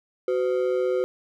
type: ring-modulated tone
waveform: triangle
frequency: 440 Hz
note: A4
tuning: in tune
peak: -16 dBFS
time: 0.28-1.04 s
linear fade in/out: 0 ms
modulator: 67.5 Hz
effects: none